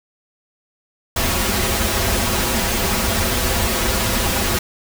pink noise with comb filter, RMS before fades -19 dBFS, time 1.16-4.59 s, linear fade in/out 5 ms, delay 6.7 ms, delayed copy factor -1, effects none

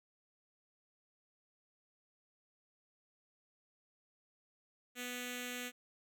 5% pulse tone with notch filter, 246.9 Hz, B3, in tune, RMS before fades -43 dBFS, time 4.95-5.72 s, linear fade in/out 50 ms, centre 940 Hz, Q 0.73, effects none

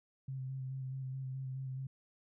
sine tone with vibrato, 132 Hz, C3, 16 cents sharp, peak -38 dBFS, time 0.28-1.87 s, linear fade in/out 5 ms, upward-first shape square, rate 4.7 Hz, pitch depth 19 cents each way, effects none

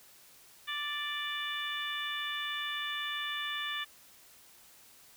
harmonic tone, 587.3 Hz, D5, in tune, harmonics 2 / 3 / 4 / 5 / 6, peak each -41 / -38 / -43 / -41 / -39 dBFS, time 0.67-3.85 s, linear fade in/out 20 ms, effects white hiss -58 dBFS RMS until 5.16 s

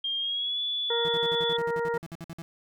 sine tone with pitch glide, 3210 to 3440 Hz, G7 to A7, +40 to -40 cents, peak -27 dBFS, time 0.04-1.57 s, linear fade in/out 5 ms, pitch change +120 cents, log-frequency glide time 0.18-0.6 s
harmonic tone, 468.1 Hz, A#4, 7 cents sharp, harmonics 1 / 2 / 3 / 4, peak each -27 / -33 / -37 / -39 dBFS, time 0.9-1.98 s, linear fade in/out 5 ms
35% pulse tone bursts, 166.4 Hz, E3, 17 cents sharp, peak -35 dBFS, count 16, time 1.05-2.42 s, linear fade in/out 0 ms, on 35 ms, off 54 ms
effects none

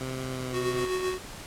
15% pulse tone with pitch glide, 130.2 to 127.37 Hz, C3 to C3, -8 to -46 cents, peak -26 dBFS, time 0.01-0.85 s, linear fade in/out 0 ms, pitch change -38 cents, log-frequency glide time 0.26-0.5 s
square tone with tremolo, 370 Hz, F#4, in tune, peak -26 dBFS, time 0.52-1.19 s, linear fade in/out 50 ms, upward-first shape sine, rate 7.7 Hz, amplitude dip 45%
click train, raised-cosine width 0.3 ms, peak -25 dBFS, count 35, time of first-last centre 0.73-1.141 s, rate 82.8 Hz
effects pink hiss -42 dBFS RMS until 1.46 s + low-pass 11000 Hz 12 dB/octave

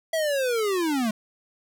square linear sweep, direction down, 659.3 to 207.7 Hz, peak -23 dBFS, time 0.13-1.11 s, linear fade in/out 5 ms, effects none

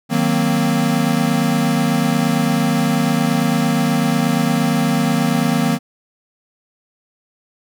square chord, C half-diminished seventh, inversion first, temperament equal, 155.56 / 185 / 233.1 / 261.6 Hz, Eb3 / Gb3 / Bb3 / C4, 0 / 0 / 0 / 0 cents, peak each -21 / -22 / -19 / -22 dBFS, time 0.09-5.79 s, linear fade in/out 50 ms, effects none

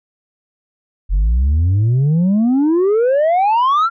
sine exponential sweep, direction up, 43.65 to 1401 Hz, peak -8 dBFS, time 1.09-3.9 s, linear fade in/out 50 ms, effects tanh soft clip ceiling -10 dBFS

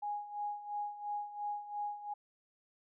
sine tone with tremolo, 827 Hz, G#5, 8 cents flat, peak -34 dBFS, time 0.02-2.14 s, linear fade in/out 10 ms, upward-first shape sine, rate 2.9 Hz, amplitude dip 75%, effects none

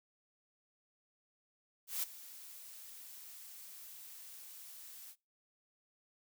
blue noise with ADSR envelope, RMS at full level -35 dBFS, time 1.87-5.16 s, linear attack 160 ms, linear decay 13 ms, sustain -17 dB, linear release 66 ms, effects noise-tail reverb RT60 0.3 s tail -25 dB re dry

